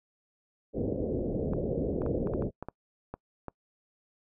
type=low-pass noise; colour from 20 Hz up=white; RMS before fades=-31 dBFS; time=0.73-2.51 s; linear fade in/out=50 ms; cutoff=550 Hz; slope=48 dB/octave
type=clicks; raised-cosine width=1 ms; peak=-23 dBFS; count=10; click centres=1.535 / 2.019 / 2.063 / 2.272 / 2.337 / 2.423 / 2.626 / 2.686 / 3.14 / 3.483 s
effects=noise-tail reverb RT60 0.1 s tail -26 dB re dry